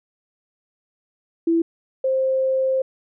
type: tone pair in turn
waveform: sine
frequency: 332.3 / 526.6 Hz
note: E4 / C5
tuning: +14 / +11 cents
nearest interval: minor sixth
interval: 797 cents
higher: second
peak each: -15 / -17 dBFS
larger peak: first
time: 1.47-1.62 / 2.04-2.82 s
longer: second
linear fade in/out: 5 ms
effects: none